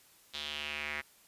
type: tone with band-pass filter sweep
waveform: square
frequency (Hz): 74.2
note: D2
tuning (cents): +18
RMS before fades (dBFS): -39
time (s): 0.33-1.02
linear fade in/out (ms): 20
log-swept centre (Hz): 3700 to 2000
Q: 3.9
effects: white hiss -62 dBFS RMS until 1.27 s + resampled to 32000 Hz